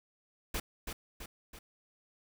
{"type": "noise with echo", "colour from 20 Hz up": "pink", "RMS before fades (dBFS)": -35, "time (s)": [0.54, 0.6], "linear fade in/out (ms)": 5, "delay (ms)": 330, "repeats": 3, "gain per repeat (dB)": -5, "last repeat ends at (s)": 1.59, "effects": []}